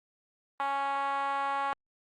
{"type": "tone with band-pass filter", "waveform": "5% pulse", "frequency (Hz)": 277.2, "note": "C#4", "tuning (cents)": 0, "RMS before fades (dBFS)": -31, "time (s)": [0.6, 1.73], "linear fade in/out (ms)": 0, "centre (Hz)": 950, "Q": 5.1, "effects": ["Opus 32 kbps"]}